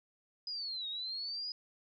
sine linear two-way sweep, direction down then up, 4996 to 3716 to 4996 Hz, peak -37 dBFS, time 0.47-1.52 s, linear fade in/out 2 ms, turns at 0.88 s, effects none

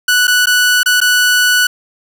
sawtooth tone with dropouts, 1480 Hz, F#6, in tune, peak -5 dBFS, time 0.08-1.67 s, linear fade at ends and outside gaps 5 ms, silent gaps 0.271-0.278 / 0.458-0.469 / 0.832-0.859 / 1.004-1.014 s, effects none

